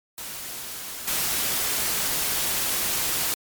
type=noise with level steps; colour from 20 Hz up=white; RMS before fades=-35 / -25 dBFS; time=0.18-3.34 s; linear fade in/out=0 ms; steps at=1.07 s; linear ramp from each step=10 ms; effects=MP3 96 kbps